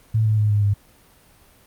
sine tone with pitch steps, 110.3 / 108.03 / 105.81 / 103.63 / 101.5 Hz, A2 / A2 / G#2 / G#2 / G#2, +5 / -31 / +33 / -3 / -39 cents, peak -15 dBFS, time 0.14-0.74 s, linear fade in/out 10 ms, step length 120 ms, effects pink hiss -53 dBFS RMS until 1.66 s + Opus 32 kbps

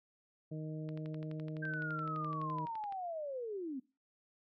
harmonic tone, 155.56 Hz, D#3, in tune, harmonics 1 / 2 / 3 / 4, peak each -40 / -46 / -50 / -52 dBFS, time 0.51-2.66 s, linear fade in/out 10 ms
click train, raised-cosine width 0.3 ms, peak -37 dBFS, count 25, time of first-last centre 0.89-2.924 s, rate 11.8 Hz
sine linear sweep, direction down, 1587 to 246.9 Hz, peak -38 dBFS, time 1.62-3.8 s, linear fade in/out 10 ms
effects noise-tail reverb RT60 0.3 s tail -21 dB re dry

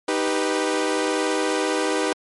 sawtooth chord, Eb augmented, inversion none, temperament equal, 311.1 / 392 / 493.9 Hz, Eb4 / G4 / B4, 0 / 0 / 0 cents, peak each -21 dBFS, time 0.08-2.13 s, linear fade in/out 5 ms, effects MP3 48 kbps

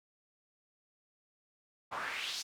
pink noise with band-pass filter sweep, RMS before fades -39 dBFS, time 1.91-2.43 s, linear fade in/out 20 ms, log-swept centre 930 to 5600 Hz, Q 2.6, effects none

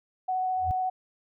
sine tone with vibrato, 744 Hz, F#5, 9 cents sharp, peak -25 dBFS, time 0.28-0.9 s, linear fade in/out 10 ms, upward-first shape triangle, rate 14 Hz, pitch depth 10 cents each way
sine tone with exponential growth, 86.4 Hz, F2, 18 cents flat, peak -24 dBFS, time 0.56-0.71 s, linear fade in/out 0 ms, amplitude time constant 31 ms
effects none

